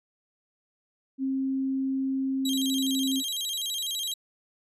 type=tone; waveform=sine; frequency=267 Hz; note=C4; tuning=35 cents sharp; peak=-25 dBFS; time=1.18-3.23 s; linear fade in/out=50 ms
type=tone with vibrato; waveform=sawtooth; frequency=3532 Hz; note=A7; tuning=6 cents sharp; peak=-26 dBFS; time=2.45-4.14 s; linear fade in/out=5 ms; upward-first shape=square; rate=12 Hz; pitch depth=170 cents each way
effects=resampled to 32000 Hz